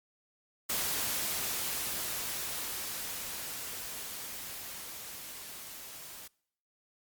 white noise with level ramp, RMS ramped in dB -32 to -47 dBFS, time 0.69-6.28 s, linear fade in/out 10 ms, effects noise-tail reverb RT60 0.7 s tail -25 dB re dry + Opus 48 kbps

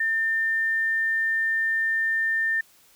sine tone, 1800 Hz, A6, 39 cents sharp, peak -21 dBFS, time 0-2.61 s, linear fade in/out 5 ms, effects white hiss -57 dBFS RMS until 2.95 s

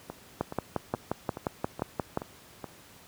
two click trains, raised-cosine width 1 ms, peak -13 / -22 dBFS, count 11 / 7, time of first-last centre 0.41-2.174 / 0.1-2.642 s, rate 5.67 / 2.36 Hz, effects pink hiss -53 dBFS RMS until 3.07 s + high-pass 80 Hz 12 dB/octave

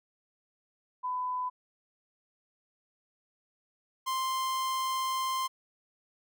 sine / 45% pulse tone pair in turn, 1002 / 1047.3 Hz, B5 / C6, +25 / +1 cents, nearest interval minor second, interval 76 cents, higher second, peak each -30 / -29 dBFS, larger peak second, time 1.03-1.5 / 4.06-5.48 s, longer second, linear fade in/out 20 ms, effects none

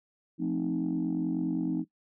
sine chord, F dominant seventh, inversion none, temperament equal, 174.61 / 220 / 261.6 / 311.1 Hz, F3 / A3 / C4 / Eb4, 0 / 0 / 0 / 0 cents, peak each -32 / -36 / -31 / -30 dBFS, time 0.38-1.85 s, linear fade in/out 50 ms, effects noise-tail reverb RT60 0.1 s tail -19 dB re dry + tanh soft clip ceiling -21 dBFS

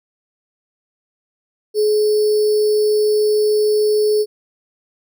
sine tone with sample-and-hold, 423.3 Hz, G#4, 33 cents sharp, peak -12 dBFS, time 1.74-4.26 s, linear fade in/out 50 ms, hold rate 4900 Hz, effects none

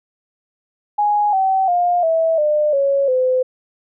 sine tone with pitch steps, 830.6 / 766.1 / 706.6 / 651.7 / 601.1 / 554.4 / 511.3 Hz, G#5 / G5 / F5 / E5 / D5 / C#5 / C5, 0 / -40 / +20 / -20 / +40 / 0 / -40 cents, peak -13 dBFS, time 0.98-3.43 s, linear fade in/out 10 ms, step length 350 ms, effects none

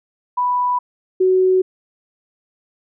sine tone pair in turn, 987.8 / 372.8 Hz, B5 / F#4, 0 / +13 cents, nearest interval octave + perfect fourth, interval 1687 cents, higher first, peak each -15 / -11 dBFS, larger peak second, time 0.37-0.79 / 1.2-1.62 s, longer neither, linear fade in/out 10 ms, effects none

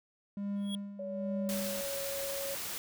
triangle tone with tremolo, 201.2 Hz, G3, 45 cents sharp, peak -30 dBFS, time 0.37-1.81 s, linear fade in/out 2 ms, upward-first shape sine, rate 1.2 Hz, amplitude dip 75%
square tone with exponential growth, 3322 Hz, G#7, in tune, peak -35 dBFS, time 0.56-0.75 s, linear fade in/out 1 ms, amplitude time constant 41 ms
sine tone with pitch glide, 566 to 554 Hz, C#5 to C#5, +36 to -1 cents, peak -37 dBFS, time 0.99-2.55 s, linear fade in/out 5 ms, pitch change -37 cents, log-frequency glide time 1.35-2.02 s
white noise, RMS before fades -39 dBFS, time 1.49-2.78 s, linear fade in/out 0 ms
effects none

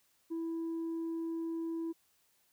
sine tone with tanh clipping, 329.6 Hz, E4, in tune, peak -35 dBFS, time 0.3-1.93 s, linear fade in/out 20 ms, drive 1 dB, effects white hiss -72 dBFS RMS until 2.52 s

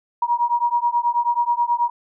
sine beating tone pair, 949 / 958.3 Hz, A#5 / A#5, +31 / +48 cents, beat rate 9.3 Hz, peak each -20 dBFS, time 0.22-1.9 s, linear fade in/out 5 ms, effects none

